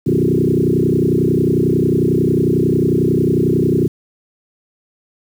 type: tone with frequency modulation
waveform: sine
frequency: 258.4 Hz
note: C4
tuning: 21 cents flat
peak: -11 dBFS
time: 0.06-3.88 s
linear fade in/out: 10 ms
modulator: 31.1 Hz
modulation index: 4.7
effects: high-pass 80 Hz 12 dB/octave + 7-bit